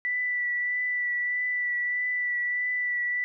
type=tone with vibrato; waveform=sine; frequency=1970 Hz; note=B6; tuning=5 cents flat; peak=-25 dBFS; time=0.05-3.24 s; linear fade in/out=0 ms; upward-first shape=triangle; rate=1.6 Hz; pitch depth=20 cents each way; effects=none